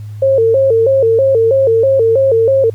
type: tone with vibrato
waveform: sine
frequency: 493.9 Hz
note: B4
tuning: in tune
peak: -7 dBFS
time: 0.22-2.7 s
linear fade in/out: 5 ms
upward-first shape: square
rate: 3.1 Hz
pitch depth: 150 cents each way
effects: added 105 Hz sine -24 dBFS peak until 2.74 s + pink hiss -50 dBFS RMS until 2.74 s